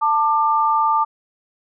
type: tone pair together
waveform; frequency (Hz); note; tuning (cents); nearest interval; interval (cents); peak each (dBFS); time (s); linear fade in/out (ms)
sine; 889 / 1191.1; A5 / D6; +18 / +24; perfect fourth; 506; -17; 0.01-1.05; 20
effects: none